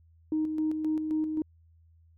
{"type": "tone with tremolo", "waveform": "sine", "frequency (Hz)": 311.1, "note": "D#4", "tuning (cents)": 0, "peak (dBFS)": -24, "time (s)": [0.32, 1.42], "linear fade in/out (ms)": 2, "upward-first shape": "square", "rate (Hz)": 3.8, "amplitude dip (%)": 45, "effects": ["tanh soft clip ceiling -20 dBFS", "added 82 Hz sine -57 dBFS peak until 2.17 s"]}